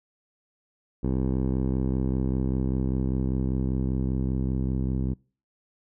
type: tone with low-pass filter sweep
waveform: 10% pulse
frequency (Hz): 65.1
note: C2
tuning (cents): -8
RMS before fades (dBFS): -26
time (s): 1.03-5.14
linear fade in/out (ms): 10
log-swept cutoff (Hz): 420 to 240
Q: 0.7
effects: noise-tail reverb RT60 0.4 s tail -26 dB re dry